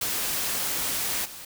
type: noise with level steps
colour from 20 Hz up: white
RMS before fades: -28 / -41 dBFS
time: 0.01-1.45 s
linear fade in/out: 5 ms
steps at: 1.24 s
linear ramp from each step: 20 ms
effects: none